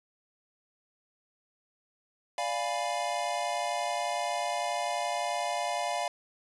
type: chord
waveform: square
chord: D diminished seventh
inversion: none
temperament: equal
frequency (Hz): 587.3 / 698.5 / 830.6 / 987.8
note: D5 / F5 / Ab5 / Cb6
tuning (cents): 0 / 0 / 0 / 0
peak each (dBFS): -37 / -33 / -37 / -38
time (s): 2.38-6.08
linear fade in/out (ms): 2
effects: resampled to 24000 Hz